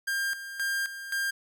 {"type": "tone with tremolo", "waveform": "45% pulse", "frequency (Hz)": 1600, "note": "G6", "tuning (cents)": 35, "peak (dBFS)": -27, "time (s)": [0.07, 1.31], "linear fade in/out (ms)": 10, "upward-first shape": "square", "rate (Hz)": 1.9, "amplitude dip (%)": 70, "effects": []}